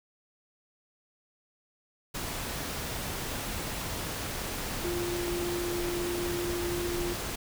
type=tone in noise; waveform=sine; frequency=349.2 Hz; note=F4; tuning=in tune; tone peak=-31 dBFS; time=4.84-7.14 s; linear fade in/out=10 ms; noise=pink; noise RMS=-35 dBFS; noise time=2.14-7.36 s; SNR=+1 dB; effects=none